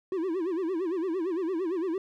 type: tone with vibrato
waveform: triangle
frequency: 351.3 Hz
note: F4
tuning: 10 cents sharp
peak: -25 dBFS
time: 0.12-1.98 s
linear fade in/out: 2 ms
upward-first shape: sine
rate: 8.8 Hz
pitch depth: 180 cents each way
effects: none